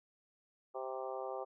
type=harmonic tone with a mistuned harmonic; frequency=130.81 Hz; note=C3; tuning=in tune; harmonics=3 / 4 / 5 / 6 / 7 / 8 / 9; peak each=-45 / -43 / -46 / -45 / -51 / -53 / -50 dBFS; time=0.74-1.45 s; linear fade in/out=20 ms; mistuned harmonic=7; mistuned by=+20 cents; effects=none